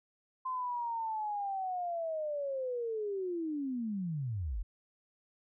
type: linear sweep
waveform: sine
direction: down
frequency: 1039 to 38.65 Hz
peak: -33 dBFS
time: 0.45-4.63 s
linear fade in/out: 10 ms
effects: none